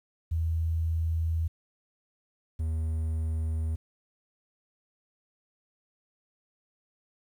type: tone pair in turn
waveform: sine / triangle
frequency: 81.6 / 79.83 Hz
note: E2 / D#2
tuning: -17 / +45 cents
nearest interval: unison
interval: 38 cents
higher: first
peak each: -25 dBFS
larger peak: neither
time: 0.31-1.48 / 2.59-3.76 s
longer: neither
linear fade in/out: 10 ms
effects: 10-bit